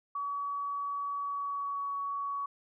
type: tone with pitch glide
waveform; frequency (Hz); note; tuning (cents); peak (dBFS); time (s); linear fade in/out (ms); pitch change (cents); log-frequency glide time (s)
sine; 1135 to 1124.6; C#6 to C#6; +41 to +25; -32; 0.15-2.46; 5; -16; 1.18-1.89
effects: none